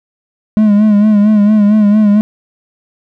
triangle tone with vibrato, 209.7 Hz, G#3, 17 cents sharp, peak -3 dBFS, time 0.57-2.21 s, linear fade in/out 0 ms, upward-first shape sine, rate 4.4 Hz, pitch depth 56 cents each way, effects none

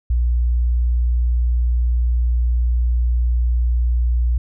sine tone, 59.9 Hz, A#1, 48 cents sharp, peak -13 dBFS, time 0.1-4.38 s, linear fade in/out 5 ms, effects tanh soft clip ceiling -10 dBFS

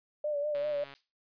sine tone with vibrato, 587.3 Hz, D5, in tune, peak -29 dBFS, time 0.24-0.84 s, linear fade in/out 5 ms, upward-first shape sine, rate 5.1 Hz, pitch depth 48 cents each way
click train, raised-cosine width 0.3 ms, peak -32 dBFS, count 55, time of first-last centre 0.55-0.938 s, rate 139 Hz
violet noise with exponential decay, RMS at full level -45 dBFS, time 0.95-1.13 s, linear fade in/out 0 ms, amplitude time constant 38 ms
effects resampled to 11025 Hz

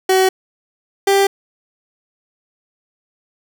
30% pulse tone pair in turn, 377.2 / 394.5 Hz, F#4 / G4, +33 / +11 cents, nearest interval minor second, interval 78 cents, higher second, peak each -8 dBFS, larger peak neither, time 0.09-0.29 / 1.07-1.27 s, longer neither, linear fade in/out 5 ms, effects none

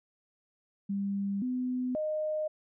sine tone with pitch steps, 198.9 / 252.1 / 616 Hz, G3 / B3 / D#5, +25 / +36 / -17 cents, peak -29 dBFS, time 0.89-2.48 s, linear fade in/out 10 ms, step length 530 ms, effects none

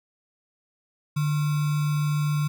sine tone with sample-and-hold, 148.8 Hz, D3, 23 cents sharp, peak -21 dBFS, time 1.16-2.48 s, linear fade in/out 10 ms, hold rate 1225 Hz, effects none

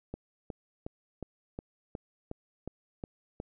click train, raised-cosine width 2 ms, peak -24 dBFS, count 10, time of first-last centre 0.14-3.401 s, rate 2.76 Hz, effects none

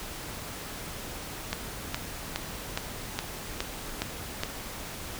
click train, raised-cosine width 0.2 ms, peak -11 dBFS, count 8, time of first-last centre 1.53-4.435 s, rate 2.41 Hz, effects pink hiss -39 dBFS RMS until 5.19 s

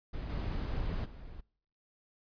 brown noise with level steps, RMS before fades -38 / -34 / -48 dBFS, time 0.13-1.41 s, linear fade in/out 10 ms, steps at 0.29 / 1.04 s, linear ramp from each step 20 ms, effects noise-tail reverb RT60 0.6 s tail -25 dB re dry + resampled to 11025 Hz

